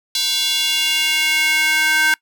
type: tone with high-pass filter sweep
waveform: square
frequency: 311.1 Hz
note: D#4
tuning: in tune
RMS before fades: -17 dBFS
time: 0.15-2.14 s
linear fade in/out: 2 ms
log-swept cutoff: 3900 to 1600 Hz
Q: 3
effects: noise-tail reverb RT60 0.1 s tail -23 dB re dry